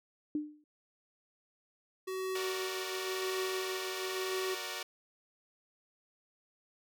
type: tone with exponential decay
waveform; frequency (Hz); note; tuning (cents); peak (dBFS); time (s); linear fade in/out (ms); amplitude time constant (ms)
sine; 300; D4; +37; -28; 0.35-0.64; 2; 63
type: tone with tremolo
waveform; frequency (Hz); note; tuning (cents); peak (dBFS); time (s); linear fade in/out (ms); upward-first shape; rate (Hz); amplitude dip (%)
square; 376.4; F#4; +30; -34; 2.07-4.55; 10; triangle; 0.95; 60
type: chord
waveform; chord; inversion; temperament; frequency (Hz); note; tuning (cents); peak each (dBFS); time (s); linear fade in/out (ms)
5% pulse; Gb augmented; none; equal; 370 / 466.2 / 587.3; Gb4 / Bb4 / D5; 0 / 0 / 0; -31; 2.35-4.83; 5
effects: none